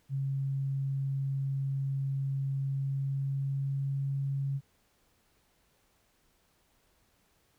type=tone with pitch glide; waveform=sine; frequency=136.6 to 137.87 Hz; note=C#3 to C#3; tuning=-25 to -9 cents; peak=-29 dBFS; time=0.09-4.61 s; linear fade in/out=50 ms; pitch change=+16 cents; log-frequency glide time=2.57-4.12 s; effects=pink hiss -70 dBFS RMS until 7.58 s